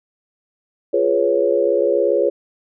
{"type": "chord", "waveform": "sine", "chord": "C# dominant seventh", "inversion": "first", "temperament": "equal with one note detuned", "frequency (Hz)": [349.2, 416.5, 493.9, 554.4], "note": ["E#4", "G#4", "B4", "C#5"], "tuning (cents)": [0, 5, 0, 0], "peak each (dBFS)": [-21, -19, -20, -18], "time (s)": [0.93, 2.3], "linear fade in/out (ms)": 10, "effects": []}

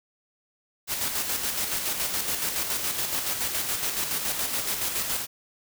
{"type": "noise with tremolo", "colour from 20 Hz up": "white", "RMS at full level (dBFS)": -27, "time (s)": [0.87, 5.27], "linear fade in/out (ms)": 50, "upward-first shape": "square", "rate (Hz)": 7.1, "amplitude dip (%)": 40, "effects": []}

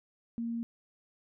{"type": "tone", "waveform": "sine", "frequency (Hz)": 232.3, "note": "A#3", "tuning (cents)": -6, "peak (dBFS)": -32, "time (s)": [0.38, 0.63], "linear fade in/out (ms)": 0, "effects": []}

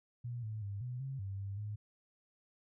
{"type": "tone with pitch steps", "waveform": "sine", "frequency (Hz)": [120.4, 108.5, 100.2, 124.1, 134.7, 97.7, 98.8, 104.9], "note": ["B2", "A2", "G2", "B2", "C#3", "G2", "G2", "G#2"], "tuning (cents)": [-44, -24, 38, 9, -49, -5, 14, 18], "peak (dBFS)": -38, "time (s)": [0.24, 1.76], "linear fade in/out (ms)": 10, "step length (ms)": 190, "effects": []}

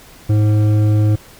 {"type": "tone with hard clipping", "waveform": "sine", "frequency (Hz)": 106, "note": "G#2", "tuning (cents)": 36, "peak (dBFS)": -12, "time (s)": [0.29, 1.16], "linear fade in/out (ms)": 10, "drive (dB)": 9, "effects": ["pink hiss -42 dBFS RMS until 1.39 s"]}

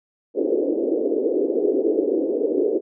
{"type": "band-pass noise", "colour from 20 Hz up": "white", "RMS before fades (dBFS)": -21, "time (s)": [0.34, 2.81], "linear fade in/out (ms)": 50, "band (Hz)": [290, 490], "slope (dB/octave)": 48, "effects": []}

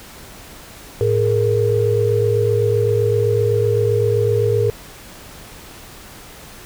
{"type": "tone cluster", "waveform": "sine", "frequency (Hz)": [108.8, 419, 466.8], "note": ["A2", "G#4", "A#4"], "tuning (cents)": [-19, 15, 2], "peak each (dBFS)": -18, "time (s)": [1.01, 4.7], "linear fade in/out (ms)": 0, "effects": ["pink hiss -39 dBFS RMS until 6.65 s"]}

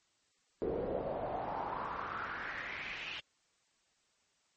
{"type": "noise with band-pass filter sweep", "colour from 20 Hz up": "brown", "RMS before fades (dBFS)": -39, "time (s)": [0.62, 3.2], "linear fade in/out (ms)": 0, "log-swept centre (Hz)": [420, 2900], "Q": 4.1, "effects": ["white hiss -74 dBFS RMS until 4.56 s", "MP3 32 kbps"]}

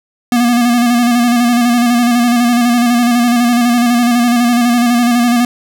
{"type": "tone with vibrato", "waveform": "square", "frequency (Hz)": 239.9, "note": "A#3", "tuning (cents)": 50, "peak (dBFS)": -9, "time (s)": [0.32, 5.45], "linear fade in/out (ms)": 2, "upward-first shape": "square", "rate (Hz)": 12, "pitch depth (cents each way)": 33, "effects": []}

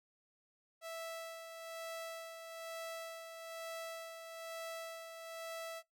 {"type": "tone with tremolo", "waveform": "sawtooth", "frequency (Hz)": 658, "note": "E5", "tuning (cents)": -3, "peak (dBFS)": -38, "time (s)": [0.81, 5.83], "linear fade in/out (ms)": 50, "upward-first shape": "sine", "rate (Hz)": 1.1, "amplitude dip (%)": 50, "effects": ["noise-tail reverb RT60 0.2 s tail -26 dB re dry"]}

